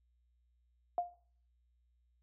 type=tone with exponential decay; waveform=sine; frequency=703 Hz; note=F5; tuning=11 cents sharp; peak=-27 dBFS; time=0.98-1.14 s; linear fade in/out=1 ms; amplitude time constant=34 ms; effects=noise-tail reverb RT60 0.5 s tail -18 dB re dry + added 60 Hz sine -70 dBFS peak until 2.22 s